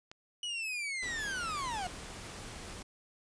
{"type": "click", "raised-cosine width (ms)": 0.2, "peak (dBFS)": -30, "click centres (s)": 0.115}
{"type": "linear sweep", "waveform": "40% pulse", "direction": "down", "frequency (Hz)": [2960, 700], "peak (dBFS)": -34, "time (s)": [0.43, 1.87], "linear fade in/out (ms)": 2}
{"type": "noise", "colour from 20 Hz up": "pink", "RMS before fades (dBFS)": -45, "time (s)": [1.02, 2.83], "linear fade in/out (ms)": 10}
{"effects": ["resampled to 22050 Hz"]}